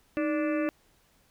harmonic tone with a mistuned harmonic, 292.6 Hz, D4, 6 cents flat, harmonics 1 / 2 / 4 / 5 / 6 / 7 / 8 / 9, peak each -27 / -31 / -40 / -43 / -41 / -45 / -46 / -43 dBFS, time 0.17-0.69 s, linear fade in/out 0 ms, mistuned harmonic 1, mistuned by +100 cents, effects pink hiss -65 dBFS RMS until 1.3 s

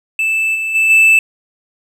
triangle tone with level steps, 2637 Hz, E7, in tune, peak -11 / -15 / -8 / -4 dBFS, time 0.19-1.19 s, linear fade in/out 2 ms, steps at 0.54 / 0.74 / 0.89 s, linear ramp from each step 20 ms, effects none

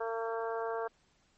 harmonic tone, 227.2 Hz, A#3, 44 cents flat, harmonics 2 / 3 / 4 / 5 / 6 / 7, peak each -35 / -39 / -41 / -43 / -45 / -46 dBFS, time 0-0.88 s, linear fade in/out 10 ms, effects pink hiss -70 dBFS RMS until 1.37 s + MP3 32 kbps

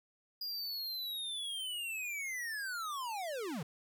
square linear sweep, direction down, 4888 to 130.81 Hz, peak -38 dBFS, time 0.41-3.63 s, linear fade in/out 5 ms, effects none

